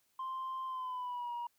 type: tone with pitch glide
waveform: sine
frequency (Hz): 1046.5 to 954.1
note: C6 to A#5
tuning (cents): 0 to +40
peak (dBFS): -35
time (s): 0.19-1.47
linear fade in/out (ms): 5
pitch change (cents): -160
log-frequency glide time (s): 0.66-1.33
effects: tanh soft clip ceiling -35 dBFS + white hiss -75 dBFS RMS until 1.58 s